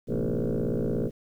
sine tone with frequency modulation, 123.47 Hz, B2, in tune, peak -23 dBFS, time 0.07-1.11 s, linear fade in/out 50 ms, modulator 56.8 Hz, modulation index 6.9, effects tanh soft clip ceiling -21 dBFS + 10-bit

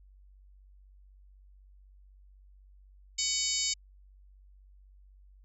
harmonic tone with a mistuned harmonic, 750 Hz, F#5, 23 cents sharp, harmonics 3 / 4 / 5 / 6 / 7 / 8 / 9 / 10, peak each -39 / -39 / -39 / -36 / -36 / -38 / -34 / -35 dBFS, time 3.18-3.74 s, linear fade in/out 10 ms, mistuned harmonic 7, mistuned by -38 cents, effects added 48 Hz sine -54 dBFS peak until 5.44 s

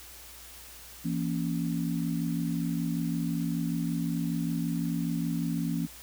sine chord, A# diminished, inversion second, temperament just, 167.82 / 233.1 / 279.7 Hz, E3 / A#3 / C#4, +31 / 0 / +16 cents, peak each -30 / -33 / -33 dBFS, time 1.04-5.87 s, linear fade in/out 20 ms, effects added 60 Hz sine -54 dBFS peak until 6.02 s + white hiss -48 dBFS RMS until 6.02 s

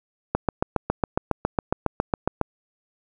click train, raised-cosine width 1 ms, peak -6 dBFS, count 16, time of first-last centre 0.35-2.413 s, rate 7.27 Hz, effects none

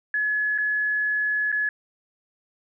sine tone with dropouts, 1700 Hz, G#6, 40 cents sharp, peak -21 dBFS, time 0.14-1.69 s, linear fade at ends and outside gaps 2 ms, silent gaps 0.579-0.584 / 1.518-1.525 s, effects none

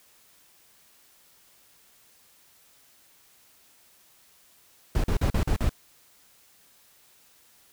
brown noise bursts, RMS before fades -23 dBFS, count 6, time 4.95-5.694 s, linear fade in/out 2 ms, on 89 ms, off 42 ms, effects white hiss -59 dBFS RMS until 7.72 s

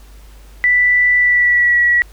sine tone with pitch glide, 1975.5 to 1930.4 Hz, B6 to B6, 0 to -40 cents, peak -9 dBFS, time 0.64-2.02 s, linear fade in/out 0 ms, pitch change -40 cents, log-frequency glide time 1.17-1.78 s, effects added 50 Hz sine -37 dBFS peak until 2.12 s + pink hiss -48 dBFS RMS until 2.12 s

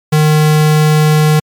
square tone, 153.2 Hz, D#3, 27 cents flat, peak -7 dBFS, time 0.12-1.4 s, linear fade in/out 10 ms, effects MP3 96 kbps

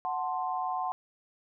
sine chord, F# diminished, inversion none, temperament equal, 740 / 880 / 1046.5 Hz, F#5 / A5 / C6, 0 / 0 / 0 cents, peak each -32 / -36 / -34 dBFS, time 0.05-0.92 s, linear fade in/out 0 ms, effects none

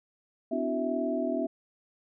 sine tone cluster, 254.5 / 293.8 / 335.7 / 377.4 / 656 Hz, C4 / D4 / E4 / F#4 / E5, -48 / +1 / +32 / +34 / -9 cents, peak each -32 / -34 / -36 / -36 / -31 dBFS, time 0.51-1.47 s, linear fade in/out 10 ms, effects none

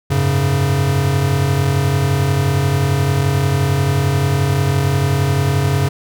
square chord, F# suspended second, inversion none, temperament equal, 92.5 / 103.83 / 138.59 Hz, F#2 / G#2 / C#3, 0 / 0 / 0 cents, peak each -20 / -22 / -16 dBFS, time 0.1-5.89 s, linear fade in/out 10 ms, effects none

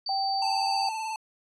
sine tone, 4600 Hz, D8, 37 cents flat, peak -30 dBFS, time 0.06-0.89 s, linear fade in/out 5 ms
sine tone with pitch glide, 781 to 786.4 Hz, G5 to G5, -7 to +5 cents, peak -26 dBFS, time 0.09-0.89 s, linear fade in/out 2 ms, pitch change +12 cents, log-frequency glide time 0.56-0.67 s
square tone with vibrato, 880 Hz, A5, in tune, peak -31 dBFS, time 0.42-1.16 s, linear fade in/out 2 ms, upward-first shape sine, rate 19 Hz, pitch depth 37 cents each way
effects resampled to 24000 Hz

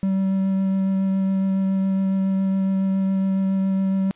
triangle tone with vibrato, 192.2 Hz, G3, 34 cents flat, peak -16 dBFS, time 0.03-4.11 s, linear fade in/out 0 ms, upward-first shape triangle, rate 7.2 Hz, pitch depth 11 cents each way, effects white hiss -56 dBFS RMS until 4.15 s + resampled to 8000 Hz

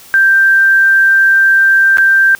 sine tone with dropouts, 1574 Hz, G6, 7 cents sharp, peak -5 dBFS, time 0.14-2.35 s, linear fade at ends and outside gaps 0 ms, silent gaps 1.972-1.983 s, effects white hiss -38 dBFS RMS until 2.39 s

